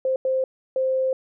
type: tone bursts at uneven times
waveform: sine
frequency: 523.3 Hz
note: C5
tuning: in tune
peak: -19 dBFS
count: 3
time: 0.05-0.16 / 0.25-0.44 / 0.76-1.13 s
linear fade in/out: 2 ms
effects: none